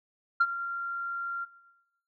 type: tone with ADSR envelope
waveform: sine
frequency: 1383 Hz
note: F6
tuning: 17 cents flat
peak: -16 dBFS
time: 0.4-1.46 s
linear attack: 10 ms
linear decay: 49 ms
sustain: -14 dB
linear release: 27 ms
effects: noise-tail reverb RT60 1.0 s tail -20 dB re dry + tanh soft clip ceiling -16 dBFS